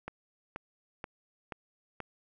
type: click train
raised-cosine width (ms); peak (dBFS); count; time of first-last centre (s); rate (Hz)
0.5; -23; 5; 0.08-2.003; 2.08
effects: none